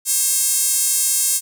sawtooth tone with high-pass filter, 537 Hz, C5, 45 cents sharp, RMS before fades -18 dBFS, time 0.05-1.41 s, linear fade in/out 50 ms, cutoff 8100 Hz, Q 1.9, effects none

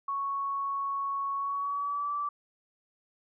sine tone with pitch glide, 1108.7 to 1161.1 Hz, C#6 to D6, 0 to -20 cents, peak -29 dBFS, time 0.08-2.29 s, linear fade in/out 5 ms, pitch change +80 cents, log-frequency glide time 1.36-2.13 s, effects none

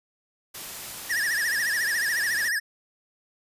white noise, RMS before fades -37 dBFS, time 0.54-2.49 s, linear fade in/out 10 ms
square tone with vibrato, 1778 Hz, A6, 18 cents sharp, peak -24 dBFS, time 1.09-2.6 s, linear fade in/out 20 ms, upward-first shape triangle, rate 14 Hz, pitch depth 170 cents each way
effects resampled to 32000 Hz

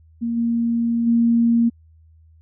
sine tone with level steps, 233.1 Hz, A#3, in tune, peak -20 / -17 / -13 dBFS, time 0.21-1.7 s, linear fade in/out 20 ms, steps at 0.36 / 1.06 s, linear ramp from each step 20 ms, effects added 80 Hz sine -48 dBFS peak until 2.41 s

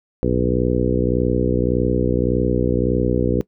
harmonic tone with a mistuned harmonic, 61.74 Hz, B1, in tune, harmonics 1 / 2 / 3 / 4 / 5 / 6 / 7 / 8, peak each -24 / -24 / -24 / -24 / -24 / -24 / -24 / -24 dBFS, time 0.23-3.41 s, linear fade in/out 0 ms, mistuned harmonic 1, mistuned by +56 cents, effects noise-tail reverb RT60 0.1 s tail -21 dB re dry

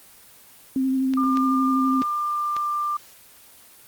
sine tone with vibrato, 263.6 Hz, C4, 13 cents sharp, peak -19 dBFS, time 0.76-2.02 s, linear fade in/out 2 ms, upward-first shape sine, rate 12 Hz, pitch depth 19 cents each way
clicks, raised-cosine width 0.2 ms, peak -16 dBFS, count 4, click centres 1.137 / 1.372 / 2.021 / 2.566 s
sine tone with pitch glide, 1200 to 1189 Hz, D6 to D6, +37 to +21 cents, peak -22 dBFS, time 1.17-2.97 s, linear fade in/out 5 ms, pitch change -16 cents, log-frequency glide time 1.73-2.72 s
effects white hiss -49 dBFS RMS until 3.87 s + Opus 24 kbps

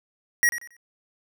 square tone with echo, 1900 Hz, A#6, 33 cents sharp, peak -17 dBFS, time 0.43-0.49 s, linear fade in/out 0 ms, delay 92 ms, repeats 3, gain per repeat -12 dB, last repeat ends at 0.766 s, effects none

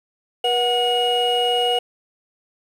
triangle tone cluster, 481.9 / 736 / 2888 Hz, B4 / F#5 / F#7, -43 / -9 / -43 cents, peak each -19 dBFS, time 0.44-1.79 s, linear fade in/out 5 ms, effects tanh soft clip ceiling -7 dBFS + 8-bit

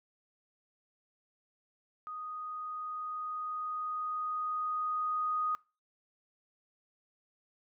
sine tone with level ramp, 1243 Hz, D#6, 2 cents flat, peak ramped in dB -39 to -29 dBFS, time 2.07-5.55 s, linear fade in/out 0 ms, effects noise-tail reverb RT60 0.3 s tail -23 dB re dry

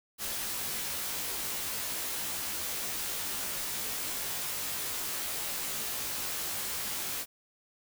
white noise with comb filter, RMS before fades -35 dBFS, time 0.18-7.26 s, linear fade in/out 50 ms, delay 17 ms, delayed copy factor -1, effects none

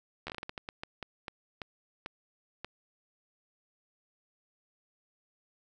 slowing click train, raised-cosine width 0.3 ms, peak -22 dBFS, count 16, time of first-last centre 0.27-2.646 s, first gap 12 ms, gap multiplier 1.32, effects none

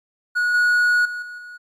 triangle tone with level steps, 1457 Hz, F#6, 27 cents flat, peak -15 / -12 / -24 / -30 / -33 dBFS, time 0.35-1.58 s, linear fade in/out 20 ms, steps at 0.54 / 1.05 / 1.22 / 1.38 s, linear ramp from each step 5 ms, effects MP3 96 kbps

